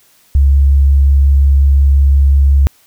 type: tone with vibrato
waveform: sine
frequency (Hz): 69.3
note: C#2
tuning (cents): 0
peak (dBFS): -5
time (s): 0.35-2.67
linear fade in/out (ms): 0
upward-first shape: triangle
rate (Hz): 5.6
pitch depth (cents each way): 10
effects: white hiss -50 dBFS RMS until 2.86 s